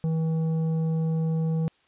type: tone with tanh clipping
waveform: sine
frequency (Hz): 161.2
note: E3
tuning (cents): -38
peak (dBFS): -24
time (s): 0.04-1.68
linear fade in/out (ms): 0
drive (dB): 8
effects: white hiss -64 dBFS RMS until 1.87 s + resampled to 8000 Hz